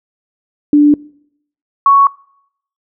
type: tone pair in turn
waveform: sine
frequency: 293.7 / 1112 Hz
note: D4 / C#6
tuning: 0 / +5 cents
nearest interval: octave + major seventh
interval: 2305 cents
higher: second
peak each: -4 dBFS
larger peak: neither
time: 0.73-0.94 / 1.86-2.07 s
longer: neither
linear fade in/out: 2 ms
effects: noise-tail reverb RT60 0.7 s tail -24 dB re dry